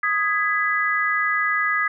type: chord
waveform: sine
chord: G# minor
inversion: second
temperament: just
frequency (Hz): 1245.9 / 1661.2 / 1993.5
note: D#6 / G#6 / B6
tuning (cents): +2 / 0 / +16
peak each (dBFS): -23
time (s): 0.03-1.88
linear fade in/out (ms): 5
effects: none